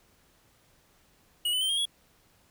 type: tone with pitch steps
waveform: square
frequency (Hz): 2906 / 3010 / 3118 / 3230 / 3346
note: F#7 / F#7 / G7 / G#7 / G#7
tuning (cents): -32 / +29 / -10 / -49 / +12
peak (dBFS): -26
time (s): 1.45-1.855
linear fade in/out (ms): 5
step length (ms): 81
effects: pink hiss -64 dBFS RMS until 2.5 s